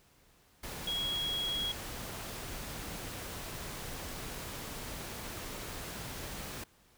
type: tone in noise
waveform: sine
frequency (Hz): 3311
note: G#7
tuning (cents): -6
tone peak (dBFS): -32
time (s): 0.87-1.72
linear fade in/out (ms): 5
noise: pink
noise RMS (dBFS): -42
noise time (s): 0.63-6.64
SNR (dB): +7
effects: pink hiss -65 dBFS RMS until 6.97 s